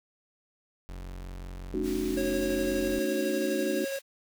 40% pulse tone, 45.44 Hz, F#1, 31 cents flat, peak -37 dBFS, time 0.89-2.99 s, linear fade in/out 0 ms
sine chord, D# half-diminished seventh, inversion second, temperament equal with one note detuned, 220 / 277.2 / 304.7 / 370 Hz, A3 / C#4 / D#4 / F#4, 0 / 0 / -36 / 0 cents, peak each -35 / -35 / -32 / -31 dBFS, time 1.74-3.85 s, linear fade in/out 2 ms
pink high-pass noise, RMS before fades -45 dBFS, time 1.82-4.02 s, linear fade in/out 50 ms, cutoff 2000 Hz, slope 12 dB/octave
square tone with tremolo, 547 Hz, C#5, 23 cents flat, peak -31 dBFS, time 2.17-3.99 s, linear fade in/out 5 ms, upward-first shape square, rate 12 Hz, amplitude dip 25%
effects none

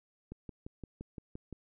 click train, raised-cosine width 3 ms, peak -30 dBFS, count 8, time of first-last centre 0.32-1.527 s, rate 5.8 Hz, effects none

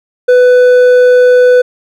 sine tone with hard clipping, 497.7 Hz, B4, 13 cents sharp, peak -4 dBFS, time 0.28-1.62 s, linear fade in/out 10 ms, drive 5 dB, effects none

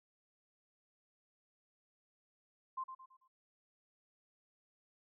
sine tone with echo, 1046.5 Hz, C6, in tune, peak -37 dBFS, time 2.77-2.84 s, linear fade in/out 10 ms, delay 110 ms, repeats 4, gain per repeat -8 dB, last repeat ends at 3.28 s, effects none

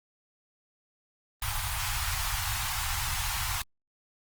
pink band-stop noise, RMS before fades -31 dBFS, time 1.42-3.62 s, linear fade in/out 2 ms, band 120 to 780 Hz, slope 48 dB/octave, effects Opus 24 kbps

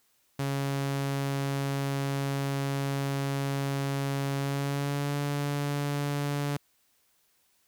sawtooth tone with pitch glide, 138.59 to 143.56 Hz, C#3 to D3, 0 to -39 cents, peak -24 dBFS, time 0.39-6.57 s, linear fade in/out 5 ms, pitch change +61 cents, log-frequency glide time 4.36-5.16 s, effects white hiss -69 dBFS RMS until 7.67 s

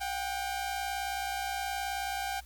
sawtooth tone pair together, 731.1 / 790 Hz, F#5 / G5, -21 / +13 cents, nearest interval minor second, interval 134 cents, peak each -34 / -30 dBFS, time 0-2.41 s, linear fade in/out 20 ms, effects added 60 Hz sine -49 dBFS peak until 2.45 s + white hiss -59 dBFS RMS until 2.45 s

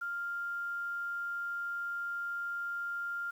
sine tone with quantisation, 1396.9 Hz, F6, in tune, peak -34 dBFS, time 0.01-3.31 s, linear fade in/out 10 ms, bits 10, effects none

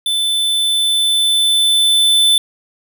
square tone with level ramp, 3520 Hz, A7, in tune, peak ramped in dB -15 to -9 dBFS, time 0.06-2.38 s, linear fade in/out 2 ms, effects none

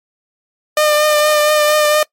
sawtooth tone with vibrato, 603 Hz, D5, 46 cents sharp, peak -6 dBFS, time 0.77-2.03 s, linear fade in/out 2 ms, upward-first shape triangle, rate 4.3 Hz, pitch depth 23 cents each way, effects noise-tail reverb RT60 0.1 s tail -23 dB re dry + MP3 64 kbps

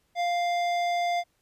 triangle tone with hard clipping, 698.5 Hz, F5, in tune, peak -26 dBFS, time 0.15-1.24 s, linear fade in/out 50 ms, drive 17 dB, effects pink hiss -71 dBFS RMS until 1.41 s + resampled to 32000 Hz

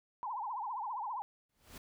sine tone with vibrato, 920 Hz, A#5, 23 cents flat, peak -36 dBFS, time 0.23-1.22 s, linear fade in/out 0 ms, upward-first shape triangle, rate 15 Hz, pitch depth 250 cents each way
pink noise with exponential growth, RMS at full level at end -46 dBFS, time 1.49-1.78 s, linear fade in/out 5 ms, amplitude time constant 61 ms
effects none

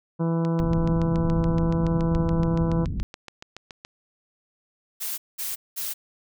harmonic tone, 165.8 Hz, E3, 10 cents sharp, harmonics 1 / 2 / 3 / 4 / 5 / 6 / 7 / 8 / 9, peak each -22 / -29 / -31 / -39 / -42 / -37 / -47 / -46 / -50 dBFS, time 0.19-2.86 s, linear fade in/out 20 ms
click train, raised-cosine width 0.2 ms, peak -21 dBFS, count 25, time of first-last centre 0.45-3.849 s, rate 7.06 Hz
pink low-pass noise, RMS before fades -28 dBFS, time 0.6-3.03 s, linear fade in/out 0 ms, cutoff 220 Hz, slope 24 dB/octave
blue noise bursts, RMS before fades -30 dBFS, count 3, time 5-5.94 s, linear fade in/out 20 ms, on 180 ms, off 200 ms
effects none

